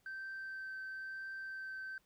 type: tone with vibrato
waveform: sine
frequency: 1553 Hz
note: G6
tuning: 17 cents flat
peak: -40 dBFS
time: 0.06-1.98 s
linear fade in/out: 2 ms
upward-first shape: triangle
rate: 1 Hz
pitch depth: 10 cents each way
effects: tanh soft clip ceiling -40 dBFS + pink hiss -75 dBFS RMS until 2.05 s